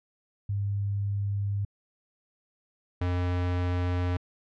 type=tone pair in turn; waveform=sine / square; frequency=100.6 / 89.27 Hz; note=G2 / F2; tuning=+45 / +38 cents; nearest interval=major second; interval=207 cents; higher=first; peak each=-26 dBFS; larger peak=neither; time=0.49-1.65 / 3.01-4.17 s; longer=neither; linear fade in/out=5 ms; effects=low-pass 3000 Hz 12 dB/octave